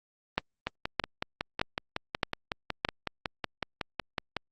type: two click trains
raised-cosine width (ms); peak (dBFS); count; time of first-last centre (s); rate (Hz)
0.3; -14 / -9; 21 / 5; 0.67-4.367 / 0.38-2.849; 5.41 / 1.62
effects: Opus 32 kbps